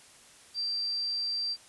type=tone; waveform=sine; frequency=4699 Hz; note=D8; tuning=in tune; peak=-29 dBFS; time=0.54-1.57 s; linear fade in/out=50 ms; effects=white hiss -55 dBFS RMS until 1.68 s + resampled to 24000 Hz